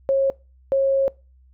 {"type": "tone pair in turn", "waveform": "sine", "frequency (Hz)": [543, 543], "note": ["C#5", "C#5"], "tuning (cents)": [-36, -36], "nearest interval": "unison", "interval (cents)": 0, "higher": "neither", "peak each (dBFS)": -15, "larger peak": "neither", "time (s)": [[0.09, 0.3], [0.72, 1.08]], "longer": "second", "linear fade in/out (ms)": 0, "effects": ["noise-tail reverb RT60 0.3 s tail -24 dB re dry", "added 64 Hz sine -50 dBFS peak until 1.53 s"]}